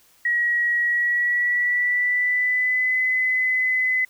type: tone with pitch glide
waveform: sine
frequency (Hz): 1908 to 2021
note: A#6 to B6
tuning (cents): +40 to +39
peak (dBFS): -18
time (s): 0.25-4.05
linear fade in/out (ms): 5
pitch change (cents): +99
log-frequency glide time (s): 0.8-2.99
effects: white hiss -57 dBFS RMS until 4.09 s